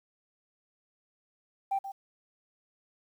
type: tone with echo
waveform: sine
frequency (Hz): 784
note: G5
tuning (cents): 0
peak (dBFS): -25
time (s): 1.71-1.79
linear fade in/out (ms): 10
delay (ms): 130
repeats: 1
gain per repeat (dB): -11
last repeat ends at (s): 1.92
effects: tanh soft clip ceiling -23 dBFS + 10-bit